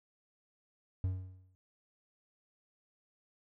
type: tone with exponential decay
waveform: triangle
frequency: 93 Hz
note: F#2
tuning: 9 cents sharp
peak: -26 dBFS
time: 1.04-1.55 s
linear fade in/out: 0 ms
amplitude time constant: 110 ms
effects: none